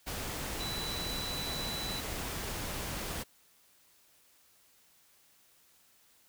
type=tone in noise; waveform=sine; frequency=3967 Hz; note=B7; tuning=7 cents sharp; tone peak=-38 dBFS; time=0.59-2.01 s; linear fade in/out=20 ms; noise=pink; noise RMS=-38 dBFS; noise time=0.06-3.24 s; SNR=-3 dB; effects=white hiss -65 dBFS RMS until 6.28 s